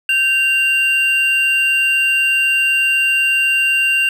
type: tone pair together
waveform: triangle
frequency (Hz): 1557 / 2774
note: G6 / F7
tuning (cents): -12 / -12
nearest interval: minor seventh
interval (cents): 1000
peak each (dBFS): -20 / -11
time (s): 0.09-4.09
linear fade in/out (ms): 2
effects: none